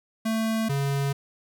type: tone pair in turn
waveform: square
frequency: 222.5 / 139.32 Hz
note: A3 / C#3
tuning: +20 / +9 cents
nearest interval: minor sixth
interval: 811 cents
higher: first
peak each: -24 dBFS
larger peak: neither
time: 0.25-0.69 / 0.69-1.13 s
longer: neither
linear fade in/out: 10 ms
effects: none